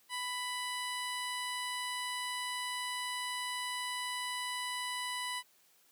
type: tone with low-pass filter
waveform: 15% pulse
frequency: 992 Hz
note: B5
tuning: 7 cents sharp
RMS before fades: -38 dBFS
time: 0.09-5.43 s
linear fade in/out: 50 ms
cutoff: 11000 Hz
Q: 1.5
effects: white hiss -67 dBFS RMS until 5.91 s + high-pass 150 Hz 12 dB/octave